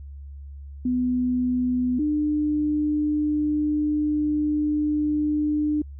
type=tone pair in turn; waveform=sine; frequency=250.4 / 299.8 Hz; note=B3 / D4; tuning=+24 / +36 cents; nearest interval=minor third; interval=312 cents; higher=second; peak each=-20 dBFS; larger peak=neither; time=0.85-1.99 / 1.99-5.82 s; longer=second; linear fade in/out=5 ms; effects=added 70 Hz sine -36 dBFS peak until 5.99 s